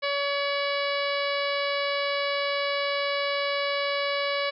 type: harmonic tone with a mistuned harmonic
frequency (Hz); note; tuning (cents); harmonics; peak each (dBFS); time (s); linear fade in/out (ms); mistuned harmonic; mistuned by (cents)
566; C#5; +36; 1 / 2 / 3 / 4 / 5 / 6 / 7 / 8 / 9; -28 / -32 / -35 / -32 / -36 / -41 / -36 / -40 / -42; 0.02-4.51; 20; 5; +46
effects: none